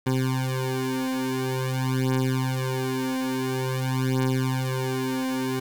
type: beating tone pair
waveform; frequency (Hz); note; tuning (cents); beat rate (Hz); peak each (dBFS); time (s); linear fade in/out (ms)
20% pulse; 130 / 130.48; C3 / C3; -11 / -4; 0.48; -22; 0.06-5.6; 10
effects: 8-bit